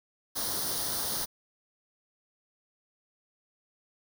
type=noise with comb filter; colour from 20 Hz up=white; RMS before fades=-32 dBFS; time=0.35-1.26 s; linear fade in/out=20 ms; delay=0.2 ms; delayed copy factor=+0.75; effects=none